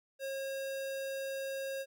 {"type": "tone", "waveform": "square", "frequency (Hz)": 541, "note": "C#5", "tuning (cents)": -42, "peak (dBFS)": -37, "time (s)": [0.19, 1.86], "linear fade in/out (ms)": 50, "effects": []}